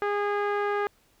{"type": "tone with low-pass filter", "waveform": "sawtooth", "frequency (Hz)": 409.7, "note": "G#4", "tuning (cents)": -24, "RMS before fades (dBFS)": -27, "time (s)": [0.02, 0.87], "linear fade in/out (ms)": 0, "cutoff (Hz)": 1600, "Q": 1.7, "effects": ["pink hiss -64 dBFS RMS until 1.2 s"]}